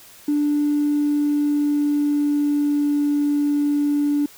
triangle tone with pitch glide, 293.7 to 290.8 Hz, D4 to D4, 0 to -17 cents, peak -13 dBFS, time 0.28-4.26 s, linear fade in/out 5 ms, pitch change -17 cents, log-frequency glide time 0.63-3.1 s, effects tanh soft clip ceiling -14 dBFS + white hiss -46 dBFS RMS until 4.37 s

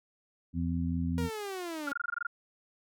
harmonic tone, 84.7 Hz, E2, 48 cents sharp, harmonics 1 / 2 / 3, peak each -33 / -33 / -33 dBFS, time 0.53-1.3 s, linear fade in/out 50 ms
sawtooth linear sweep, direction down, 479.2 to 274.7 Hz, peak -32 dBFS, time 1.18-1.92 s, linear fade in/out 0 ms
sine tone bursts, 1409 Hz, F6, 15 cents sharp, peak -29 dBFS, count 10, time 1.87-2.269 s, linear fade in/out 5 ms, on 21 ms, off 21 ms
effects none

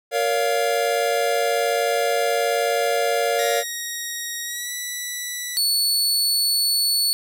square chord, Bb minor, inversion none, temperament equal with one note detuned, 466.2 / 565 / 698.5 Hz, Bb4 / Db5 / F5, 0 / +33 / 0 cents, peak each -24 dBFS, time 0.11-3.64 s, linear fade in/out 50 ms
10% pulse tone with pitch glide, 1883 to 1964.1 Hz, A#6 to B6, +17 to -10 cents, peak -18 dBFS, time 3.39-5.57 s, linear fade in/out 0 ms, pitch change +73 cents, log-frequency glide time 4.43-4.73 s
sawtooth tone, 4435 Hz, C#8, in tune, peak -15 dBFS, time 5.57-7.13 s, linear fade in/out 0 ms
effects none

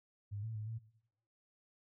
sine tone with pitch steps, 102.2 / 111.5 / 107.5 / 112.5 Hz, G#2 / A2 / A2 / A2, -27 / +23 / -40 / +39 cents, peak -39 dBFS, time 0.31-0.79 s, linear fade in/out 20 ms, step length 120 ms, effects noise-tail reverb RT60 0.8 s tail -19 dB re dry

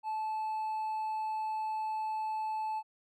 sine tone with hard clipping, 870 Hz, A5, 20 cents flat, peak -33 dBFS, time 0.03-2.83 s, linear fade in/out 50 ms, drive 2 dB, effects none

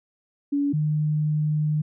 sine tone pair in turn, 284.5 / 151.93 Hz, C#4 / D#3, +45 / -41 cents, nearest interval major seventh, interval 1086 cents, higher first, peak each -20 dBFS, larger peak neither, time 0.52-0.73 / 0.73-1.82 s, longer second, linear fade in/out 10 ms, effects none

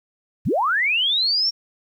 sine linear sweep, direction up, 55 to 5588 Hz, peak -17 dBFS, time 0.45-1.51 s, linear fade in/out 20 ms, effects 9-bit

